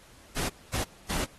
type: noise bursts at uneven times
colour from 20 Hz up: pink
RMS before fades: -31 dBFS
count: 3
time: 0.36-0.49 / 0.73-0.84 / 1.09-1.25 s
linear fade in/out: 10 ms
effects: pink hiss -55 dBFS RMS until 1.38 s + AAC 32 kbps